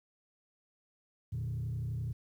sine tone with frequency modulation, 116.54 Hz, A#2, in tune, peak -32 dBFS, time 1.32-2.13 s, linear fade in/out 10 ms, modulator 31.8 Hz, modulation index 0.96, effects tanh soft clip ceiling -30 dBFS + 11-bit

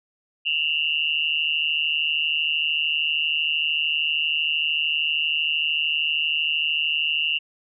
sine tone with amplitude modulation, 2794 Hz, F7, in tune, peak -16 dBFS, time 0.45-7.39 s, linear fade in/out 20 ms, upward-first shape sine, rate 153 Hz, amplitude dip 100%, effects none

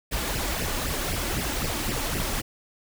pink noise with flanger, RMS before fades -28 dBFS, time 0.11-2.42 s, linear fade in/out 20 ms, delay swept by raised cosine 0.38 to 3.58 ms, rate 3.9 Hz, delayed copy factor +0.7, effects none

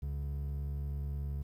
triangle tone pair together, 70.8 / 141.76 Hz, C#2 / C#3, +37 / +39 cents, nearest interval octave, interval 1202 cents, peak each -33 / -39 dBFS, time 0.02-1.43 s, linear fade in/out 10 ms, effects 11-bit

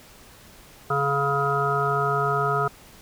harmonic tone, 140.5 Hz, C#3, 24 cents sharp, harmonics 1 / 3 / 5 / 7 / 9 / 10, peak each -28 / -27 / -28 / -32 / -24 / -31 dBFS, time 0.9-2.68 s, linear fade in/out 5 ms, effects pink hiss -49 dBFS RMS until 3.01 s

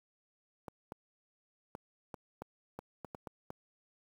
clicks, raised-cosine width 1 ms, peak -28 dBFS, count 10, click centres 0.682 / 0.921 / 1.751 / 2.142 / 2.42 / 2.79 / 3.047 / 3.148 / 3.272 / 3.504 s, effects high-pass 80 Hz 12 dB/octave + 9-bit

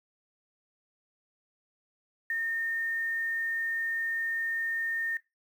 sine tone with quantisation, 1825 Hz, A#6, 37 cents flat, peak -28 dBFS, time 2.3-5.17 s, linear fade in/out 2 ms, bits 9, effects noise-tail reverb RT60 0.2 s tail -18 dB re dry

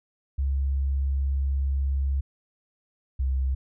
sine tone pair in turn, 68.3 / 65.91 Hz, C#2 / C2, -25 / +13 cents, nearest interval minor second, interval 62 cents, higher first, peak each -22 dBFS, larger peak neither, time 0.38-2.21 / 3.19-3.55 s, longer first, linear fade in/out 10 ms, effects none

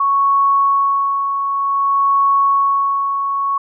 sine tone with tremolo, 1108.7 Hz, C#6, in tune, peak -10 dBFS, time 0-3.58 s, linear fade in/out 5 ms, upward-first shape sine, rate 0.54 Hz, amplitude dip 50%, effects none

